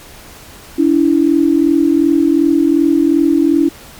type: tone pair together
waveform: sine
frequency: 286.9 / 329.6 Hz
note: D4 / E4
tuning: -40 / 0 cents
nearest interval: major second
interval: 240 cents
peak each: -11 dBFS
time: 0.78-3.69 s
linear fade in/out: 10 ms
effects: pink hiss -37 dBFS RMS until 3.99 s + MP3 96 kbps